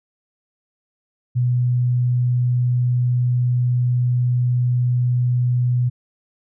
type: tone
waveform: sine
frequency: 123.47 Hz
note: B2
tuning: in tune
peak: -15 dBFS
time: 1.35-5.9 s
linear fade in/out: 20 ms
effects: none